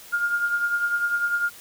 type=tone with tremolo; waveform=sine; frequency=1413 Hz; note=F6; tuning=20 cents sharp; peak=-18 dBFS; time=0.12-1.5 s; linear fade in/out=20 ms; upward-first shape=triangle; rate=10 Hz; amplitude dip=65%; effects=white hiss -45 dBFS RMS until 1.6 s